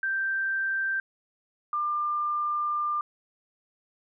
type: tone pair in turn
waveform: sine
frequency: 1568 / 1196 Hz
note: G6 / D6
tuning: 0 / +31 cents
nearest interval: perfect fourth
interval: 469 cents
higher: first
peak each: -25 / -25 dBFS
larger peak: neither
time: 0.03-1 / 1.73-3.01 s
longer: second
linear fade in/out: 2 ms
effects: none

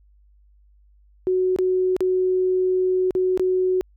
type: tone with dropouts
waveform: sine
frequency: 370 Hz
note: F#4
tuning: in tune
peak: -17 dBFS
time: 1.27-3.81 s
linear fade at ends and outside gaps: 0 ms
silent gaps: 1.562-1.587 / 1.965-2.006 / 3.108-3.151 / 3.375-3.396 s
effects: added 50 Hz sine -52 dBFS peak until 3.96 s

